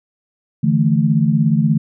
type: chord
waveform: sine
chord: D suspended second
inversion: none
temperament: equal with one note detuned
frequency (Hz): 148.2 / 164.81 / 220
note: D3 / E3 / A3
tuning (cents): +16 / 0 / 0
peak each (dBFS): -16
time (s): 0.63-1.78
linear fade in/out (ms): 10
effects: none